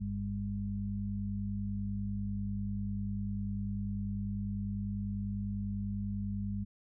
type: harmonic tone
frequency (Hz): 50.1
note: G1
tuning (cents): +38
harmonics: 1 / 2 / 4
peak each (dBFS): -41 / -37 / -36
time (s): 0-6.65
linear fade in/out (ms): 20
effects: none